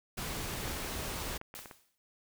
pink noise, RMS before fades -38 dBFS, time 0.17-1.38 s, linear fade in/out 10 ms
clicks, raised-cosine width 0.5 ms, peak -31 dBFS, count 11, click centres 0.536 / 0.601 / 0.678 / 1.05 / 1.189 / 1.326 / 1.414 / 1.541 / 1.591 / 1.658 / 1.712 s
white noise with exponential decay, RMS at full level -43 dBFS, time 1.55-1.98 s, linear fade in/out 0 ms, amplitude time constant 92 ms
effects none

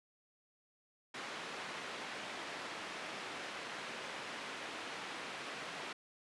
white band-pass noise, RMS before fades -45 dBFS, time 1.14-5.93 s, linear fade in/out 5 ms, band 210 to 2500 Hz, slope 12 dB/octave, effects resampled to 24000 Hz

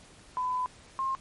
sine tone pair in turn, 1005 / 1064.9 Hz, B5 / C6, +30 / +30 cents, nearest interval minor second, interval 100 cents, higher second, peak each -27 dBFS, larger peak neither, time 0.37-0.66 / 0.99-1.15 s, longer first, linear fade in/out 0 ms, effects pink hiss -54 dBFS RMS until 1.2 s + MP3 48 kbps

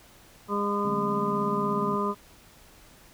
harmonic tone, 203.6 Hz, G#3, 34 cents flat, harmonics 1 / 2 / 3 / 5 / 6, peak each -30 / -30 / -38 / -30 / -31 dBFS, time 0.48-2.15 s, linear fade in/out 50 ms
sine chord, D dominant seventh, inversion none, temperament just, 146.83 / 183.54 / 220.2 / 264.3 Hz, D3 / F#3 / A3 / C4, 0 / -14 / +2 / +18 cents, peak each -37 / -39 / -37 / -39 dBFS, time 0.85-1.96 s, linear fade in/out 2 ms
effects pink hiss -54 dBFS RMS until 3.13 s

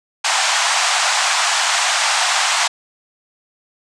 pink band-pass noise, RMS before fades -17 dBFS, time 0.24-2.68 s, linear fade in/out 10 ms, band 710 to 8600 Hz, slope 48 dB/octave, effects none

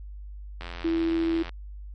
click train, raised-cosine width 0.3 ms, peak -21 dBFS, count 77, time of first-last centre 0.61-1.493 s, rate 86.1 Hz
sine tone, 329.6 Hz, E4, in tune, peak -22 dBFS, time 0.84-1.43 s, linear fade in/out 10 ms
effects added 50 Hz sine -37 dBFS peak until 1.94 s + MP3 48 kbps

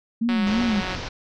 sine tone with vibrato, 220 Hz, A3, in tune, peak -19 dBFS, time 0.21-0.81 s, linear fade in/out 10 ms, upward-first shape sine, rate 3 Hz, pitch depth 150 cents each way
click train, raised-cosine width 0.3 ms, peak -14 dBFS, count 123, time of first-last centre 0.29-0.949 s, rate 185 Hz
pink low-pass noise, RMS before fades -32 dBFS, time 0.46-1.09 s, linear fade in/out 10 ms, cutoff 5800 Hz, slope 48 dB/octave
effects none

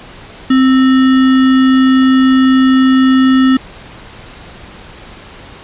sine tone with sample-and-hold, 261.6 Hz, C4, in tune, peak -5 dBFS, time 0.5-3.57 s, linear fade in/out 5 ms, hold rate 1575 Hz, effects pink hiss -34 dBFS RMS until 5.63 s + resampled to 8000 Hz

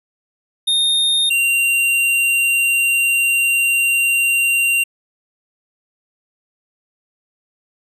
square tone pair in turn, 3678 / 2766 Hz, A#7 / F7, -24 / -17 cents, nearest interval perfect fourth, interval 493 cents, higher first, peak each -14 dBFS, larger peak neither, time 0.67-1.3 / 1.3-4.84 s, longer second, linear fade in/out 10 ms, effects resampled to 32000 Hz

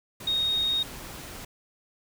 sine tone in noise, 3729 Hz, A#7, in tune, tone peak -23 dBFS, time 0.27-0.83 s, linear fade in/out 5 ms, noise pink, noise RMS -41 dBFS, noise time 0.2-1.45 s, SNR +15 dB, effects none

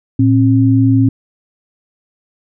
sine tone pair together, 113.01 / 268.6 Hz, A2 / C4, +47 / +46 cents, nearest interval octave + minor third, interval 1499 cents, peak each -10 dBFS, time 0.19-1.09 s, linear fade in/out 5 ms, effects none

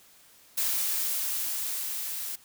blue noise with level ramp, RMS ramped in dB -27 to -35 dBFS, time 0.57-2.36 s, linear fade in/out 10 ms, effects white hiss -57 dBFS RMS until 2.44 s

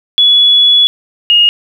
sine tone pair in turn, 3399 / 2858 Hz, G#7 / F7, +39 / +39 cents, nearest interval minor third, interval 300 cents, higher first, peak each -4 dBFS, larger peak neither, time 0.18-0.87 / 1.3-1.49 s, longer first, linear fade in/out 0 ms, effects 7-bit

